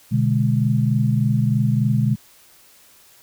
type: chord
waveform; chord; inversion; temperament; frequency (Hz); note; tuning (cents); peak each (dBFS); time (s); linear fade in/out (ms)
sine; G# diminished; first; equal; 123.47 / 146.83 / 207.7; B2 / D3 / G#3; 0 / 0 / 0; -18 / -21 / -21; 0.11-2.16; 20
effects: white hiss -51 dBFS RMS until 3.22 s